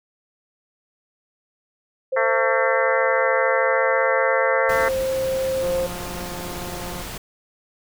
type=tone with pitch glide; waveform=sine; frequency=524 to 527.6 Hz; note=C5 to C5; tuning=+2 to +14 cents; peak=-20 dBFS; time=2.12-5.87 s; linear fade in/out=10 ms; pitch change=+12 cents; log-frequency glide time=3.56-4.14 s
type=harmonic tone; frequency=225.3 Hz; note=A3; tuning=41 cents sharp; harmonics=2 / 3 / 4 / 5 / 6 / 7 / 8 / 9; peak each=-27 / -27 / -27 / -27 / -27 / -27 / -27 / -27 dBFS; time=2.16-4.89 s; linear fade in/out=10 ms
type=noise; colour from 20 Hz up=pink; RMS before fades=-33 dBFS; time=4.69-7.18 s; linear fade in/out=5 ms
type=click train; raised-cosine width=1 ms; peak=-22 dBFS; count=247; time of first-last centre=5.63-7.02 s; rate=177 Hz
effects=none